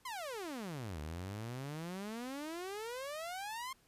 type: exponential two-way sweep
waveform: sawtooth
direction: down then up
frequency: 1076 to 73.42 to 1076 Hz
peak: -37 dBFS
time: 0.05-3.73 s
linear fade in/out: 5 ms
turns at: 1 s
effects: pink hiss -69 dBFS RMS until 3.87 s + resampled to 32000 Hz